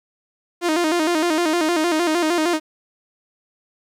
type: tone with vibrato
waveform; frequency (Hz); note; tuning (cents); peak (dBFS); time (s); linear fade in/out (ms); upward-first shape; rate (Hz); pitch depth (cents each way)
sawtooth; 329.6; E4; 0; -13; 0.61-2.6; 50; square; 6.5; 98
effects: low-pass 10000 Hz 12 dB/octave + 9-bit